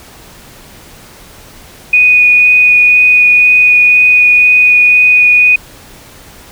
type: tone with vibrato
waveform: sine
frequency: 2475 Hz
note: D#7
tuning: 10 cents flat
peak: -3 dBFS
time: 1.93-5.56 s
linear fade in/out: 5 ms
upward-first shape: sine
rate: 2 Hz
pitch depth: 8 cents each way
effects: pink hiss -36 dBFS RMS until 6.51 s